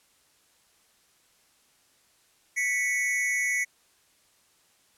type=tone pair together; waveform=square; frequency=1975.5 / 2217 Hz; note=B6 / C#7; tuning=0 / 0 cents; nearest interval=major second; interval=200 cents; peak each=-28 dBFS; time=2.56-3.65 s; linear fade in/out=20 ms; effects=white hiss -64 dBFS RMS until 4.97 s + low-pass 11000 Hz 12 dB/octave